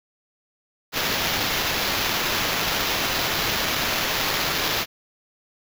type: noise with sample-and-hold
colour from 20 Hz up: violet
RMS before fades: -24 dBFS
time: 0.92-4.86 s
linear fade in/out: 50 ms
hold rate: 8820 Hz
effects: none